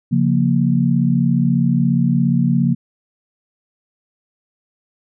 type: chord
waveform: sine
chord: Bb minor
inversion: first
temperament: equal with one note detuned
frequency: 138.59 / 175.73 / 233.1 Hz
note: Db3 / F3 / Bb3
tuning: 0 / +11 / 0 cents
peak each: -17 dBFS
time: 0.11-2.75 s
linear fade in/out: 20 ms
effects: none